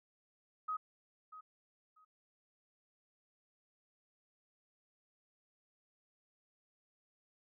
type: tone with echo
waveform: sine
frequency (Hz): 1261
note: D#6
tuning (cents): +23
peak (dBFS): -35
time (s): 0.68-0.77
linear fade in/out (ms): 10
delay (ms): 640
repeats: 2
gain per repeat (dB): -14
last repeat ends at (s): 2.05
effects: none